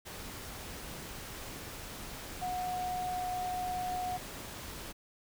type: tone in noise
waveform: sine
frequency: 729 Hz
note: F#5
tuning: 26 cents flat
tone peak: -33 dBFS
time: 2.41-4.18 s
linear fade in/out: 20 ms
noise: pink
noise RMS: -44 dBFS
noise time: 0.05-4.93 s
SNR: +8 dB
effects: none